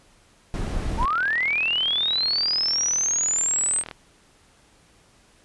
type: noise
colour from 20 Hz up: brown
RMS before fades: -26 dBFS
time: 0.54-1.05 s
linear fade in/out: 0 ms
type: linear sweep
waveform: sine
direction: up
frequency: 855 to 8372 Hz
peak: -20 dBFS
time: 0.97-3.84 s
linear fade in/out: 50 ms
type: click train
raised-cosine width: 0.3 ms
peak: -18 dBFS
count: 116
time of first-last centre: 1.03-3.912 s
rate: 39.9 Hz
effects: pink hiss -57 dBFS RMS until 5.44 s + resampled to 24000 Hz